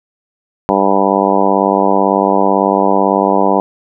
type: harmonic tone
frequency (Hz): 98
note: G2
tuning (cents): 0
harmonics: 2 / 3 / 4 / 5 / 6 / 7 / 8 / 9 / 10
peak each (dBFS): -18 / -18 / -18 / -18 / -18 / -18 / -18 / -18 / -18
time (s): 0.69-3.6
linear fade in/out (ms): 0
effects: none